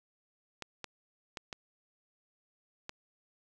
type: clicks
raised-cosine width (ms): 0.2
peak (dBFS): -22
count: 5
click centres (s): 0.623 / 0.843 / 1.372 / 1.528 / 2.894
effects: none